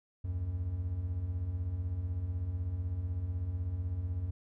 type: beating tone pair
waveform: triangle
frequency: 74.5 / 90.5 Hz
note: D2 / F#2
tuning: +25 / -38 cents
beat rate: 16 Hz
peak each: -38 / -31 dBFS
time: 0.24-4.31 s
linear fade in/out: 10 ms
effects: none